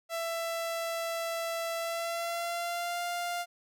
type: tone with pitch glide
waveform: sawtooth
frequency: 666 to 699.1 Hz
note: E5 to F5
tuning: +18 to +2 cents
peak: -28 dBFS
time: 0.09-3.46 s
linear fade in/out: 50 ms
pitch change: +84 cents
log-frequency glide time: 1.77-3.02 s
effects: none